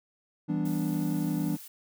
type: chord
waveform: triangle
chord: E minor seventh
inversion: none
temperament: equal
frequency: 164.81 / 196 / 246.9 / 293.7 Hz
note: E3 / G3 / B3 / D4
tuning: 0 / 0 / 0 / 0 cents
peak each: -29 / -31 / -33 / -29 dBFS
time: 0.48-1.57 s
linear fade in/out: 20 ms
type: noise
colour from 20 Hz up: blue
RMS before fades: -46 dBFS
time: 0.65-1.68 s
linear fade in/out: 5 ms
effects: none